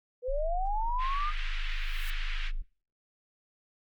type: linear sweep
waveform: sine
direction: up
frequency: 479.9 to 1244.5 Hz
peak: -30 dBFS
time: 0.22-1.33 s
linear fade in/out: 50 ms
type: tone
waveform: sine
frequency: 25.96 Hz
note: G#0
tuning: in tune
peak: -29 dBFS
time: 0.28-2.62 s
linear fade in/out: 10 ms
type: band-pass noise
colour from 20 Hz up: white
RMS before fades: -41 dBFS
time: 0.98-2.52 s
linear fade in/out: 50 ms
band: 1500 to 3000 Hz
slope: 24 dB/octave
type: noise with exponential growth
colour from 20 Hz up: blue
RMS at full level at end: -45 dBFS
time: 1.59-2.1 s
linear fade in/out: 0 ms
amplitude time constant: 110 ms
effects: noise-tail reverb RT60 0.4 s tail -23 dB re dry + Opus 48 kbps